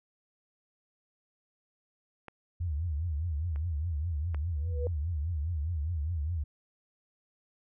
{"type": "clicks", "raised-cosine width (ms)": 0.5, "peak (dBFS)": [-28, -35, -27], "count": 3, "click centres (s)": [2.283, 3.56, 4.346]}
{"type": "tone with vibrato", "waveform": "sine", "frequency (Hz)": 79.6, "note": "D#2", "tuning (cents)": 40, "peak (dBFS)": -29, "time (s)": [2.6, 6.44], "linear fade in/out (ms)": 10, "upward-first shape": "triangle", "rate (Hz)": 4.9, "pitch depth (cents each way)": 230}
{"type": "tone with exponential growth", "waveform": "sine", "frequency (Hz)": 487.3, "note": "B4", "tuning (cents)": -23, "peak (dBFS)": -29, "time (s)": [4.56, 4.87], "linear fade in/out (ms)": 1, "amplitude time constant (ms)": 67}
{"effects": []}